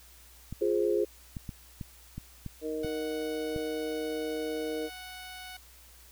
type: clicks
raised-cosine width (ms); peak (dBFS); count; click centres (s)
5; -25; 8; 0.526 / 1.368 / 1.492 / 1.812 / 2.18 / 2.463 / 2.847 / 3.562
type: chord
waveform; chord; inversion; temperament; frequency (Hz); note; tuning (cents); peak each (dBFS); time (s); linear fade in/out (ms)
sine; F minor; none; equal; 349.2 / 415.3 / 523.3; F4 / Ab4 / C5; 0 / 0 / 0; -29 / -27 / -32; 0.61-1.05; 10
type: harmonic tone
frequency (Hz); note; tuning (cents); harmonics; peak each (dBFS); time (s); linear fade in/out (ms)
155.56; D#3; 0; 2 / 3 / 4; -36 / -33 / -41; 2.61-4.9; 50
type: tone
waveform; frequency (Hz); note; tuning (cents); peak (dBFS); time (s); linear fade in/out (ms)
10% pulse; 740; F#5; 0; -34; 2.83-5.57; 5
effects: added 60 Hz sine -56 dBFS peak until 6.11 s + white hiss -56 dBFS RMS until 6.11 s